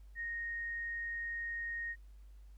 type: tone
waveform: sine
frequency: 1861 Hz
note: A#6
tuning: 3 cents flat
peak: -37 dBFS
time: 0.15-1.96 s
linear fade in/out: 50 ms
effects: added 50 Hz sine -52 dBFS peak until 2.57 s + pink hiss -75 dBFS RMS until 2.57 s